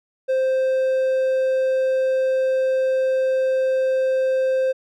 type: tone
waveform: triangle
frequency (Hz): 523.3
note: C5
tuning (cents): 0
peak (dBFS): -15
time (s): 0.28-4.73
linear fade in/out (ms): 20
effects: none